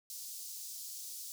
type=high-pass noise; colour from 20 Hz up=pink; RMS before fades=-45 dBFS; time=0.1-1.32 s; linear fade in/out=0 ms; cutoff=5000 Hz; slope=24 dB/octave; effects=none